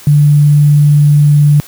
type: tone with sample-and-hold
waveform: sine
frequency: 146.83 Hz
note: D3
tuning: in tune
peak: -3 dBFS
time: 0.07-1.6 s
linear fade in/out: 0 ms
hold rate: 11025 Hz
effects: white hiss -35 dBFS RMS until 1.67 s + high-pass 80 Hz 12 dB/octave